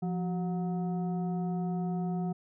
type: tone with frequency modulation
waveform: sine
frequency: 174.61 Hz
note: F3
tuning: in tune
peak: -29 dBFS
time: 0.02-2.33 s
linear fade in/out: 10 ms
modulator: 551 Hz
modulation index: 0.57
effects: none